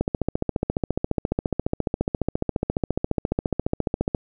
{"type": "click train", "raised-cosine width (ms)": 2, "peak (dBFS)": -8, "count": 61, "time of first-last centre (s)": [0.01, 4.148], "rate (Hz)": 14.5, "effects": []}